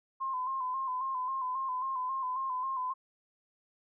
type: tone with vibrato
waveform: sine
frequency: 1039 Hz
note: C6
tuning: 12 cents flat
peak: -31 dBFS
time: 0.2-2.94 s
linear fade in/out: 20 ms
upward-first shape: square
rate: 3.7 Hz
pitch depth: 44 cents each way
effects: none